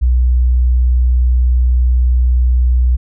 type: tone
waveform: sine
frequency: 61.74 Hz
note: B1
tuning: in tune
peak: -8 dBFS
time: 0.01-2.97 s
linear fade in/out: 20 ms
effects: none